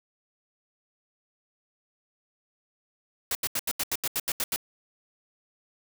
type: noise bursts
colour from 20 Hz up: white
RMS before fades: -28 dBFS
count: 11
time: 3.31-4.561 s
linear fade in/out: 2 ms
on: 41 ms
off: 80 ms
effects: none